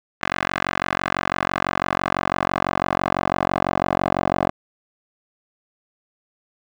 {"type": "tone with band-pass filter sweep", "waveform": "10% pulse", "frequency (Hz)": 46, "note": "F#1", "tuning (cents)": -9, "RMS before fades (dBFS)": -23, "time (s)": [0.21, 4.51], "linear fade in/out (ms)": 20, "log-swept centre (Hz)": [1700, 720], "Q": 1.3, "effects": []}